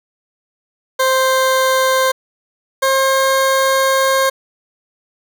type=tone pair in turn; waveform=20% pulse; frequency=523.3 / 534.3 Hz; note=C5 / C5; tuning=0 / +36 cents; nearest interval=unison; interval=36 cents; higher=second; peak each=-7 dBFS; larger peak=neither; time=0.99-2.12 / 2.82-4.3 s; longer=second; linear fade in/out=10 ms; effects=none